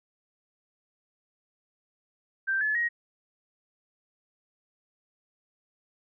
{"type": "tone with pitch steps", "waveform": "sine", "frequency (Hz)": [1568, 1719.8, 1886.3], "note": ["G6", "A6", "A#6"], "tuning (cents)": [0, -40, 20], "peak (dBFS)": -24, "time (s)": [2.47, 2.89], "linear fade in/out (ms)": 20, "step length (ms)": 140, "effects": []}